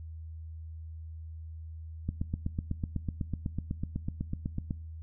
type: click train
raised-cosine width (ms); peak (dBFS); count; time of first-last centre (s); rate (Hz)
5; -19; 22; 2.09-4.708; 8.02
effects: noise-tail reverb RT60 0.5 s tail -21 dB re dry + added 80 Hz sine -40 dBFS peak until 5.02 s